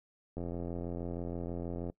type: click train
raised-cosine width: 2 ms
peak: -26 dBFS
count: 133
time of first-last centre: 0.37-1.9 s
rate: 86.3 Hz
effects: noise-tail reverb RT60 0.1 s tail -22 dB re dry